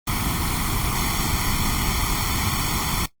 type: noise with comb filter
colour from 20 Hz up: pink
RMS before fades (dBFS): -23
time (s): 0.07-3.06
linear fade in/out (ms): 5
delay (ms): 0.91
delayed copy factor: +0.85
effects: noise-tail reverb RT60 0.1 s tail -17 dB re dry + Opus 24 kbps